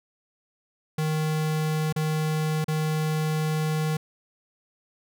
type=tone with dropouts; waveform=square; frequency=155.56 Hz; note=D#3; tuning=in tune; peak=-24 dBFS; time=0.98-3.97 s; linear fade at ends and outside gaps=5 ms; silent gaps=1.926-1.961 / 2.644-2.681 s; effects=none